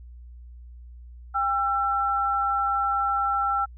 sine tone pair together, 799.1 / 1344 Hz, G5 / E6, +33 / +33 cents, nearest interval major sixth, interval 900 cents, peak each -26 / -23 dBFS, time 1.34-3.66 s, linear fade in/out 20 ms, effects added 60 Hz sine -41 dBFS peak until 3.77 s

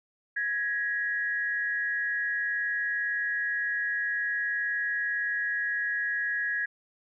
sine tone pair together, 1661.2 / 1900.7 Hz, G#6 / A#6, 0 / +33 cents, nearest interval major second, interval 233 cents, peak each -28 / -32 dBFS, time 0.36-6.66 s, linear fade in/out 10 ms, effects none

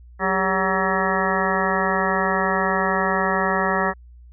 harmonic tone with a mistuned harmonic, 188.8 Hz, F#3, 35 cents sharp, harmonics 1 / 2 / 3 / 4 / 5 / 6 / 7 / 9 / 10, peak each -27 / -27 / -27 / -27 / -27 / -27 / -27 / -27 / -27 dBFS, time 0.19-3.94 s, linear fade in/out 50 ms, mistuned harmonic 2, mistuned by +87 cents, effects added 60 Hz sine -42 dBFS peak until 4.32 s

